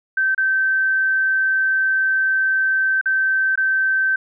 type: tone with dropouts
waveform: sine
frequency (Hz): 1549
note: G6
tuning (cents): -21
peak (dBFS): -15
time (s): 0.17-4.16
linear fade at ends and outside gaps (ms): 5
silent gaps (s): 0.348-0.378 / 3.013-3.057 / 3.557-3.575
effects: none